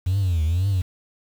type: tone with vibrato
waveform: triangle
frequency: 88 Hz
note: F2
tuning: 14 cents sharp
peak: -15 dBFS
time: 0.06-0.82 s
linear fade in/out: 10 ms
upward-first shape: triangle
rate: 2 Hz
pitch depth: 250 cents each way
effects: tanh soft clip ceiling -14 dBFS + 7-bit